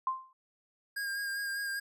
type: tone with exponential decay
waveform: sine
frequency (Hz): 1046.5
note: C6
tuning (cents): 0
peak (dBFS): -25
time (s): 0.07-0.33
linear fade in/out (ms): 2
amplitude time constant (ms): 56
type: tone with vibrato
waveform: square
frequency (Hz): 1618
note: G#6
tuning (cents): -46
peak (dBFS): -34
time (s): 0.96-1.8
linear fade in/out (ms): 10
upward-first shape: sine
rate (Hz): 5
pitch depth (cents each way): 22
effects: none